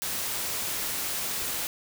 white noise, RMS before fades -31 dBFS, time 0.02-1.67 s, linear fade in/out 0 ms, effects none

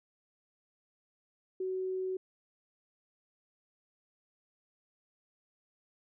sine tone, 374.3 Hz, F#4, 20 cents sharp, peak -32 dBFS, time 1.6-2.17 s, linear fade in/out 5 ms, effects none

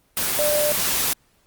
sine tone in noise, 594 Hz, D5, 20 cents sharp, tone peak -19 dBFS, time 0.39-0.72 s, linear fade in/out 0 ms, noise white, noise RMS -22 dBFS, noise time 0.17-1.13 s, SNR 0 dB, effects pink hiss -62 dBFS RMS until 1.46 s + Opus 24 kbps

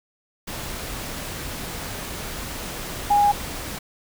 sine tone in noise, 820 Hz, G#5, 22 cents flat, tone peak -14 dBFS, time 3.1-3.32 s, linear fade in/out 10 ms, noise pink, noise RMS -32 dBFS, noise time 0.47-3.79 s, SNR +15 dB, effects none

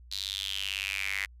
sawtooth tone with high-pass filter sweep, 98 Hz, G2, in tune, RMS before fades -34 dBFS, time 0.11-1.26 s, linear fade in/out 10 ms, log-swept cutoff 4100 to 2000 Hz, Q 6.3, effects added 60 Hz sine -49 dBFS peak until 1.4 s + resampled to 32000 Hz

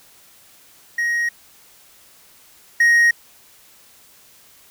triangle tone pair in turn, 1883 / 1875.9 Hz, A#6 / A#6, +17 / +10 cents, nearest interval unison, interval 7 cents, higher first, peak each -16 / -9 dBFS, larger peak second, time 0.98-1.29 / 2.8-3.11 s, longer neither, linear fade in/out 5 ms, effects white hiss -50 dBFS RMS until 4.7 s

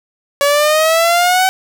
sawtooth exponential sweep, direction up, 563 to 761 Hz, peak -6 dBFS, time 0.41-1.49 s, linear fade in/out 0 ms, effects none

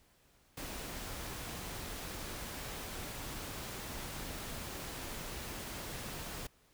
pink noise, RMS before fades -43 dBFS, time 0.57-6.47 s, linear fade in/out 5 ms, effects pink hiss -68 dBFS RMS until 6.73 s

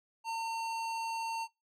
sine tone with hard clipping, 908 Hz, A#5, 46 cents flat, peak -35 dBFS, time 0.24-1.48 s, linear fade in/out 50 ms, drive 15 dB, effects noise-tail reverb RT60 0.2 s tail -20 dB re dry

